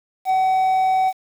triangle tone with quantisation, 755 Hz, F#5, 35 cents sharp, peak -13 dBFS, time 0.25-1.13 s, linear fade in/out 50 ms, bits 7, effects none

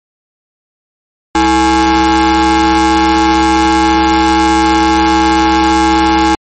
40% pulse ring-modulated tone, 256.5 Hz, C4, 34 cents flat, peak -3 dBFS, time 1.35-6.35 s, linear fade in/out 2 ms, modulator 582 Hz, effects MP3 32 kbps

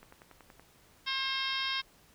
click train, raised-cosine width 0.5 ms, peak -36 dBFS, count 7, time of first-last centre 0.03-0.596 s, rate 10.6 Hz
harmonic tone, 534 Hz, C5, 35 cents sharp, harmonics 2 / 3 / 4 / 5 / 6 / 7 / 8 / 9 / 10, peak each -39 / -39 / -39 / -41 / -37 / -37 / -47 / -43 / -42 dBFS, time 1.06-1.82 s, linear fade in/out 20 ms
effects pink hiss -62 dBFS RMS until 2.14 s

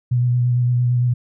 sine tone with vibrato, 122.8 Hz, B2, 9 cents flat, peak -14 dBFS, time 0.11-1.14 s, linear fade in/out 10 ms, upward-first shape square, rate 8.8 Hz, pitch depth 16 cents each way, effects none

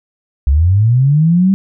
sine linear sweep, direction up, 63.6 to 197 Hz, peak -7 dBFS, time 0.47-1.54 s, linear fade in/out 0 ms, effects none

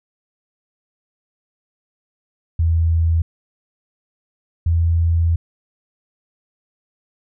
sine tone pair in turn, 82.41 / 83.56 Hz, E2 / E2, 0 / +24 cents, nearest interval unison, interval 24 cents, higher second, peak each -13 dBFS, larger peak neither, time 2.59-3.22 / 4.66-5.36 s, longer second, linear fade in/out 5 ms, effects none

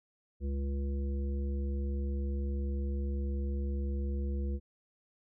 harmonic tone, 69.3 Hz, C#2, in tune, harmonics 1 / 3 / 5 / 7, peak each -31 / -41 / -45 / -48 dBFS, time 0.4-4.6 s, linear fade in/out 50 ms, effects none

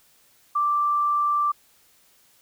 sine tone, 1174.7 Hz, D6, in tune, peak -19 dBFS, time 0.55-1.52 s, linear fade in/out 10 ms, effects white hiss -59 dBFS RMS until 2.41 s

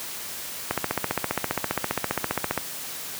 click train, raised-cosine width 0.5 ms, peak -8 dBFS, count 29, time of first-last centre 0.71-2.577 s, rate 15 Hz, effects white hiss -35 dBFS RMS until 3.19 s + high-pass 80 Hz 12 dB/octave

